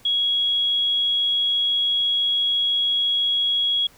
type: tone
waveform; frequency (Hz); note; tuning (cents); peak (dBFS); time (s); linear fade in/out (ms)
sine; 3322; G#7; 0; -18; 0.05-3.87; 5
effects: pink hiss -52 dBFS RMS until 3.97 s